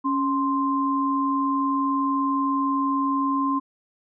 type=tone pair together; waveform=sine; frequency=277.2 / 1046.6 Hz; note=C#4 / C6; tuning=0 / 0 cents; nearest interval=octave + major seventh; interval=2300 cents; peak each=-23 dBFS; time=0.04-3.6 s; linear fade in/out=20 ms; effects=none